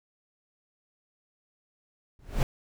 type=noise with exponential growth; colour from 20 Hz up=brown; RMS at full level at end=-19 dBFS; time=2.19-2.43 s; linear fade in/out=1 ms; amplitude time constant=51 ms; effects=none